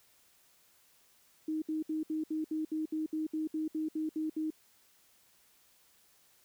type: tone bursts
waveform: sine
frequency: 312.7 Hz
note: D#4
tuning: 9 cents sharp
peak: -31 dBFS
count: 15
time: 1.48-4.504 s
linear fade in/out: 5 ms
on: 140 ms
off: 66 ms
effects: white hiss -66 dBFS RMS until 6.44 s